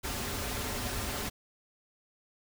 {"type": "noise with comb filter", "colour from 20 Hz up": "pink", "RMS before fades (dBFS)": -35, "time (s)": [0.03, 1.3], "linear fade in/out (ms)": 20, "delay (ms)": 6.2, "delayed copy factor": -0.55, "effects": []}